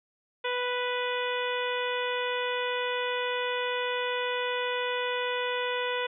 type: harmonic tone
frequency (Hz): 493.9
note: B4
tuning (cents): 0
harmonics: 1 / 2 / 3 / 4 / 5 / 6 / 7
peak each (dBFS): -31 / -34 / -36 / -37 / -38 / -39 / -39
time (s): 0.44-6.07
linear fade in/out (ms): 10
effects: none